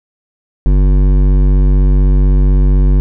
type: tone with hard clipping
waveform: sine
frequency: 47.93 Hz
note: G1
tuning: 38 cents flat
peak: -8 dBFS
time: 0.66-3 s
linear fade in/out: 0 ms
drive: 13 dB
effects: none